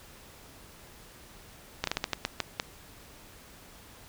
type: slowing click train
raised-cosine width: 0.2 ms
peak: -10 dBFS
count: 9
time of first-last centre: 1.84-2.599 s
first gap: 33 ms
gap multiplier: 1.29
effects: pink hiss -52 dBFS RMS until 4.08 s